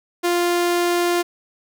sawtooth tone, 349.2 Hz, F4, in tune, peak -13 dBFS, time 0.23-1.23 s, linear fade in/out 20 ms, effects none

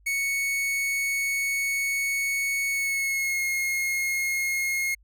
45% pulse tone with pitch glide, 2217 to 2153 Hz, C#7 to C7, 0 to +49 cents, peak -24 dBFS, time 0.06-4.95 s, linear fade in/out 10 ms, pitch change -51 cents, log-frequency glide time 2.71-3.44 s, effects added 50 Hz sine -55 dBFS peak until 5.03 s

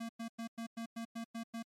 square tone bursts, 229.2 Hz, A#3, 29 cents flat, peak -40 dBFS, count 9, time 0-1.628 s, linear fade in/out 10 ms, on 92 ms, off 100 ms, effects low-pass 12000 Hz 12 dB/octave + MP3 64 kbps

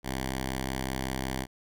5% pulse tone with notch filter, 65.41 Hz, C2, in tune, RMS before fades -33 dBFS, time 0.03-1.47 s, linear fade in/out 50 ms, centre 500 Hz, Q 1.5, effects none

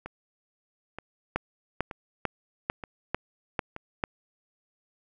two click trains, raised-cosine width 0.5 ms, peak -22 / -11 dBFS, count 5 / 7, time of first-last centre 0.06-3.764 / 1.36-4.039 s, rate 1.08 / 2.24 Hz, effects none

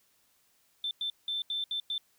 triangle tone bursts at uneven times, 3547 Hz, A7, 13 cents sharp, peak -27 dBFS, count 6, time 0.84-0.91 / 1.01-1.1 / 1.28-1.42 / 1.5-1.64 / 1.71-1.8 / 1.9-1.98 s, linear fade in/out 2 ms, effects tanh soft clip ceiling -28 dBFS + white hiss -69 dBFS RMS until 2.18 s

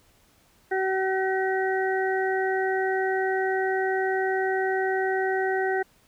harmonic tone, 380 Hz, F#4, 46 cents sharp, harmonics 1 / 2 / 4 / 5, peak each -25 / -28 / -31 / -32 dBFS, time 0.71-5.83 s, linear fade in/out 10 ms, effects pink hiss -61 dBFS RMS until 6.07 s

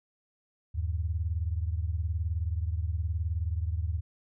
sine beating tone pair, 78.4 / 97.4 Hz, D#2 / G2, +14 / -11 cents, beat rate 19 Hz, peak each -29 / -33 dBFS, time 0.74-4.01 s, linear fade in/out 20 ms, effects none

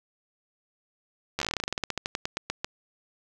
slowing click train, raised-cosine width 0.2 ms, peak -11 dBFS, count 24, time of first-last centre 1.39-2.645 s, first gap 12 ms, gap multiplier 1.12, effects none

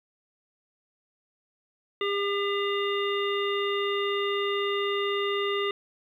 harmonic tone, 402 Hz, G4, 44 cents sharp, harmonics 1 / 3 / 5 / 7 / 9, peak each -27 / -32 / -34 / -35 / -37 dBFS, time 2.01-5.71 s, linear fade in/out 2 ms, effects 10-bit

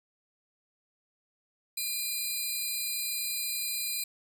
10% pulse tone pair together, 2413 / 4058 Hz, D7 / B7, +46 / +46 cents, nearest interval major sixth, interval 900 cents, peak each -26 dBFS, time 1.77-4.04 s, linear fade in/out 5 ms, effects none

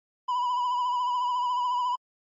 triangle tone with vibrato, 987 Hz, B5, 1 cent flat, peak -22 dBFS, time 0.28-1.96 s, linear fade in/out 10 ms, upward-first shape triangle, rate 14 Hz, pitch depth 53 cents each way, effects MP3 32 kbps

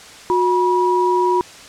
sine tone pair together, 362.6 / 968 Hz, F#4 / B5, -35 / -35 cents, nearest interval octave + perfect fourth, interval 1700 cents, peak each -16 dBFS, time 0.3-1.41 s, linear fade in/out 0 ms, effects white hiss -39 dBFS RMS until 1.68 s + low-pass 7000 Hz 12 dB/octave

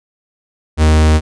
45% pulse tone, 77.78 Hz, D#2, in tune, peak -7 dBFS, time 0.77-1.21 s, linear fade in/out 50 ms, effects resampled to 22050 Hz

